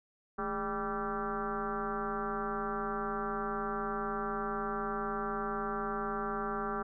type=tone with frequency modulation; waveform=sine; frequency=788 Hz; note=G5; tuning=9 cents sharp; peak=-32 dBFS; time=0.38-6.83 s; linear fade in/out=10 ms; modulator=190 Hz; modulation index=3.4; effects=none